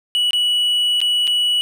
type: tone with dropouts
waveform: triangle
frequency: 2940 Hz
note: F#7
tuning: 12 cents flat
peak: -13 dBFS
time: 0.15-1.61 s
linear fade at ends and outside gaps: 0 ms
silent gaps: 0.308-0.332 / 1.004-1.015 / 1.271-1.276 s
effects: none